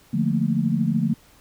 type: chord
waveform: sine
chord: Bb major seventh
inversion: first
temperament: equal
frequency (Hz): 146.83 / 174.61 / 220 / 233.1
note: D3 / F3 / A3 / Bb3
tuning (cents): 0 / 0 / 0 / 0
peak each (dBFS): -25 / -24 / -23 / -26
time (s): 0.13-1.14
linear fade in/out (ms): 10
effects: pink hiss -54 dBFS RMS until 1.4 s